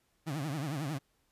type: tone with vibrato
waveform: 30% pulse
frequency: 146.83 Hz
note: D3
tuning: in tune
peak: -31 dBFS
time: 0.26-0.99 s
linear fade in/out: 20 ms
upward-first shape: triangle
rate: 11 Hz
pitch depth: 220 cents each way
effects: pink hiss -74 dBFS RMS until 1.31 s + resampled to 32000 Hz